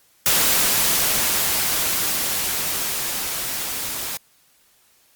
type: noise with level ramp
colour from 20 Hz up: white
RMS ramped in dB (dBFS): -17 to -28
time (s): 0.26-4.17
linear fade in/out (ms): 0
effects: white hiss -58 dBFS RMS until 5.15 s + Opus 48 kbps